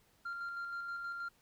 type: tone with tremolo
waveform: sine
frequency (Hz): 1389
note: F6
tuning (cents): -10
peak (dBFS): -35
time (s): 0.25-1.29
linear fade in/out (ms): 10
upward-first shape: square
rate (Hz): 6.3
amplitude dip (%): 35
effects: tanh soft clip ceiling -37 dBFS + pink hiss -70 dBFS RMS until 1.41 s